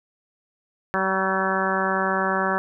harmonic tone with a mistuned harmonic, 190.9 Hz, G3, 46 cents flat, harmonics 1 / 2 / 3 / 4 / 5 / 6 / 7 / 8 / 9, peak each -29 / -29 / -29 / -29 / -29 / -29 / -29 / -29 / -29 dBFS, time 0.94-2.58 s, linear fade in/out 0 ms, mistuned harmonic 6, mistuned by -27 cents, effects none

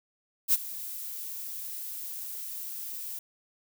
violet noise with ADSR envelope, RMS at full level -20 dBFS, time 0.48-3.19 s, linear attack 51 ms, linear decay 34 ms, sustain -18 dB, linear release 5 ms, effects none

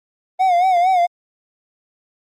triangle tone with vibrato, 726 Hz, F#5, 33 cents flat, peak -10 dBFS, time 0.39-1.07 s, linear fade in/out 20 ms, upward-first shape sine, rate 4.4 Hz, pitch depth 89 cents each way, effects Opus 32 kbps

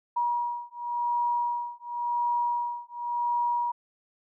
sine beating tone pair, 957 / 957.92 Hz, A#5 / A#5, +45 / +47 cents, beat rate 0.92 Hz, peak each -29 dBFS, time 0.16-3.72 s, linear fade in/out 10 ms, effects none

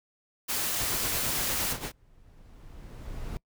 white noise, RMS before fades -30 dBFS, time 0.48-1.74 s, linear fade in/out 20 ms
pink noise with tremolo, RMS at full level -34 dBFS, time 0.79-1.92 s, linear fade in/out 10 ms, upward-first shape sine, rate 8.7 Hz, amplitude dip 70%
brown noise with exponential growth, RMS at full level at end -33 dBFS, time 1.39-3.37 s, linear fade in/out 0 ms, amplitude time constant 430 ms
effects noise-tail reverb RT60 0.1 s tail -24 dB re dry

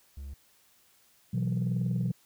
triangle tone, 69.3 Hz, C#2, in tune, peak -36 dBFS, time 0.17-0.34 s, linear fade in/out 5 ms
sine chord, B suspended fourth, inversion none, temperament just, 123.47 / 164.63 / 185.21 Hz, B2 / E3 / F#3, 0 / -2 / +2 cents, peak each -28 / -31 / -30 dBFS, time 1.33-2.12 s, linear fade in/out 10 ms
effects tanh soft clip ceiling -22 dBFS + white hiss -64 dBFS RMS until 2.25 s

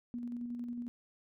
sine tone with tremolo, 240.4 Hz, B3, 46 cents flat, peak -36 dBFS, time 0.14-0.88 s, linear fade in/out 0 ms, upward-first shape square, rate 11 Hz, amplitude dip 30%, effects none

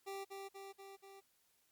25% pulse tone with echo, 392 Hz, G4, in tune, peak -39 dBFS, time 0.06-0.25 s, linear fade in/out 20 ms, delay 240 ms, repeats 4, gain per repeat -3 dB, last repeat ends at 1.21 s, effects white hiss -75 dBFS RMS until 1.71 s + MP3 96 kbps

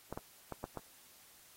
clicks, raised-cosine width 1 ms, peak -26 dBFS, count 5, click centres 0.126 / 0.175 / 0.523 / 0.641 / 0.773 s, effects white hiss -61 dBFS RMS until 1.56 s + AAC 48 kbps

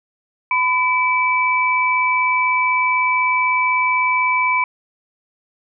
sine tone pair together, 1005.8 / 2308 Hz, B5 / D7, +31 / -31 cents, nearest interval octave + major second, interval 1438 cents, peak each -17 dBFS, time 0.51-4.64 s, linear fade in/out 2 ms, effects none

